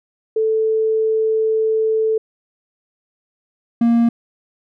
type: tone pair in turn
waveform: sine / triangle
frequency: 440 / 233.6 Hz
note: A4 / A#3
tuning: 0 / +4 cents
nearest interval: major seventh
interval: 1096 cents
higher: first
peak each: -14 / -9 dBFS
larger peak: second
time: 0.36-2.18 / 3.81-4.09 s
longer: first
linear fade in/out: 5 ms
effects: none

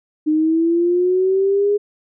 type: linear sweep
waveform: sine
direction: up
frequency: 303.9 to 414.5 Hz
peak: -13 dBFS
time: 0.26-1.78 s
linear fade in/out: 20 ms
effects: none

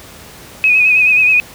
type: tone with vibrato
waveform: sine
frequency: 2513 Hz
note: D#7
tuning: 17 cents sharp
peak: -7 dBFS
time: 0.64-1.4 s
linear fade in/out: 0 ms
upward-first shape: sine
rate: 9.4 Hz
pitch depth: 45 cents each way
effects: pink hiss -36 dBFS RMS until 1.54 s + high-pass 60 Hz 12 dB/octave

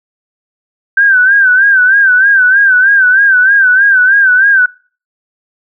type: tone with vibrato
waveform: sine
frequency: 1555 Hz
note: G6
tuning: 14 cents flat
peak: -4 dBFS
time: 0.97-4.66 s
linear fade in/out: 5 ms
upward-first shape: sine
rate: 3.2 Hz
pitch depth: 93 cents each way
effects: noise-tail reverb RT60 0.4 s tail -24 dB re dry

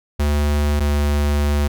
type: tone pair in turn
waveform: square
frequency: 73.42 / 72.87 Hz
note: D2 / D2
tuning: 0 / -13 cents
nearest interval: unison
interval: 13 cents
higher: first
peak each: -16 dBFS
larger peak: neither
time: 0.19-0.8 / 0.8-1.68 s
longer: second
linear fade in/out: 10 ms
effects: none

